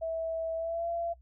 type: tone with pitch glide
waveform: sine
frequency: 653 to 679.2 Hz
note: E5 to F5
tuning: -17 to -48 cents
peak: -30 dBFS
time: 0.01-1.14 s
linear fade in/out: 20 ms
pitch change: +69 cents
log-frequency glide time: 0.56-0.87 s
effects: noise-tail reverb RT60 0.1 s tail -22 dB re dry + added 62 Hz sine -54 dBFS peak until 1.21 s